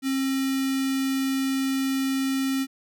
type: tone with notch filter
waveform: square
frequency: 268.1 Hz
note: C4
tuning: 42 cents sharp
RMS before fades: -25 dBFS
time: 0.02-2.67 s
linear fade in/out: 50 ms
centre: 720 Hz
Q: 0.59
effects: none